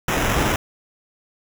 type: noise with sample-and-hold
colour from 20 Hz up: pink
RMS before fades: -20 dBFS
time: 0.08-0.56 s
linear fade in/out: 2 ms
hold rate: 4410 Hz
effects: none